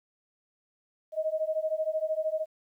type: beating tone pair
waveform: sine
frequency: 622.3 / 635.3 Hz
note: D#5 / D#5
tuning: 0 / +36 cents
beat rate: 13 Hz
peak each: -30 dBFS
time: 1.12-2.46 s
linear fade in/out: 50 ms
effects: 11-bit